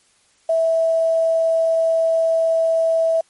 sine tone with quantisation, 654 Hz, E5, 14 cents flat, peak -14 dBFS, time 0.49-3.21 s, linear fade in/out 5 ms, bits 7, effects white hiss -58 dBFS RMS until 3.29 s + MP3 48 kbps

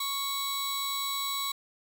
sawtooth tone pair together, 1108.7 / 3915 Hz, C#6 / B7, 0 / -16 cents, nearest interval octave + minor seventh, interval 2184 cents, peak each -30 / -29 dBFS, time 0-1.52 s, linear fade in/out 5 ms, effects none

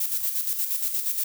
violet noise with tremolo, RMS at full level -25 dBFS, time 0-1.24 s, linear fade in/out 5 ms, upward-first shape square, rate 8.5 Hz, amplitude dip 50%, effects none

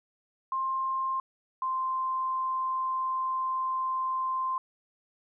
sine tone pair in turn, 1057 / 1043.7 Hz, C6 / C6, +17 / -5 cents, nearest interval unison, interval 22 cents, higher first, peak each -27 dBFS, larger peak neither, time 0.52-1.2 / 1.62-4.58 s, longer second, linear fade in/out 2 ms, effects none

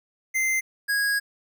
square tone pair in turn, 2079 / 1650.1 Hz, C7 / G#6, -12 / -12 cents, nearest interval major third, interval 400 cents, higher first, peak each -22 dBFS, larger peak neither, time 0.34-0.61 / 0.88-1.2 s, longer second, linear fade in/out 20 ms, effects none

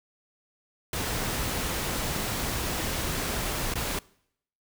pink noise with dropouts, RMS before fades -30 dBFS, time 0.93-3.99 s, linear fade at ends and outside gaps 2 ms, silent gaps 3.739-3.755 s, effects noise-tail reverb RT60 0.7 s tail -23 dB re dry

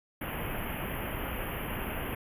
pink band-stop noise, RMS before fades -35 dBFS, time 0.21-2.15 s, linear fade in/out 5 ms, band 3100 to 11000 Hz, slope 96 dB/octave, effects resampled to 32000 Hz

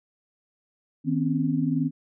sine tone cluster, 157.4 / 251.3 / 273.1 Hz, D#3 / B3 / C#4, +20 / +30 / -26 cents, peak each -26 dBFS, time 1.04-1.91 s, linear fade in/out 50 ms, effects none

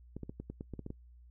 clicks, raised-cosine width 3 ms, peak -28 dBFS, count 10, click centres 0.166 / 0.233 / 0.295 / 0.4 / 0.5 / 0.609 / 0.737 / 0.793 / 0.864 / 0.904 s, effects noise-tail reverb RT60 0.1 s tail -23 dB re dry + added 60 Hz sine -54 dBFS peak until 1.3 s

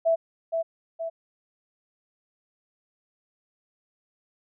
sine tone with echo, 659.3 Hz, E5, in tune, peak -18 dBFS, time 0.05-0.16 s, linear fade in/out 20 ms, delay 470 ms, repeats 2, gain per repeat -5 dB, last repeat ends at 1.1 s, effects none

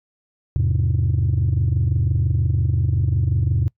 sine chord, E augmented, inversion none, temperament just, 82.41 / 103.01 / 128.76 Hz, E2 / G#2 / B#2, 0 / -14 / -27 cents, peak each -19 dBFS, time 0.56-3.68 s, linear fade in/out 0 ms, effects noise-tail reverb RT60 0.1 s tail -23 dB re dry + tanh soft clip ceiling -12 dBFS

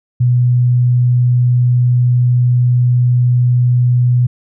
sine tone, 123.3 Hz, B2, 2 cents flat, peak -8 dBFS, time 0.2-4.27 s, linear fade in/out 10 ms, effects none

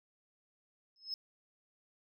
sine tone with exponential growth, 5180 Hz, E8, 31 cents flat, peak -31 dBFS, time 0.96-1.14 s, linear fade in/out 1 ms, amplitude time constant 38 ms, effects tanh soft clip ceiling -32 dBFS

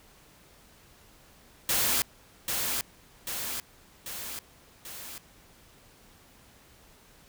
white noise with echo, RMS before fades -26 dBFS, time 1.69-2.02 s, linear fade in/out 2 ms, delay 790 ms, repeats 4, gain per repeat -4 dB, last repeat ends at 5.18 s, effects pink hiss -57 dBFS RMS until 7.28 s

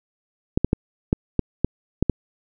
clicks, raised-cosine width 3 ms, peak -4 dBFS, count 8, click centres 0.575 / 0.646 / 0.731 / 1.129 / 1.393 / 1.646 / 2.026 / 2.097 s, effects none

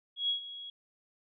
sine tone with ADSR envelope, 3322 Hz, G#7, in tune, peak -26 dBFS, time 0.16-0.7 s, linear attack 130 ms, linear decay 110 ms, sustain -15 dB, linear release 3 ms, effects none

